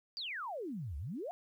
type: exponential two-way sweep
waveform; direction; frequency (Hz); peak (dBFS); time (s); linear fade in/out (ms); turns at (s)
sine; down then up; 4873 to 65.41 to 752; -38; 0.17-1.31; 0; 0.97
effects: 12-bit